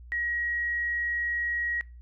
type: tone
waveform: sine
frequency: 1900 Hz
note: A#6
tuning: 33 cents sharp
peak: -27 dBFS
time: 0.12-1.81 s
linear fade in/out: 0 ms
effects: noise-tail reverb RT60 0.3 s tail -23 dB re dry + added 60 Hz sine -44 dBFS peak until 2.01 s